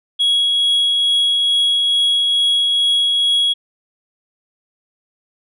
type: tone with tremolo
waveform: sine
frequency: 3325 Hz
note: G#7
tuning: 1 cent sharp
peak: -9 dBFS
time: 0.19-3.54 s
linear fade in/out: 20 ms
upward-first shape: triangle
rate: 2.3 Hz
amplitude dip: 30%
effects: tanh soft clip ceiling -11 dBFS